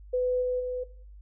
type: tone with level steps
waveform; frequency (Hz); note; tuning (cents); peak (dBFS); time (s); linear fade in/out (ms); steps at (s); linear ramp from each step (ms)
sine; 501; B4; +25; -23 / -25 / -29; 0.13-0.84; 10; 0.41 / 0.59; 20
effects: noise-tail reverb RT60 0.5 s tail -17 dB re dry + added 50 Hz sine -45 dBFS peak until 1.21 s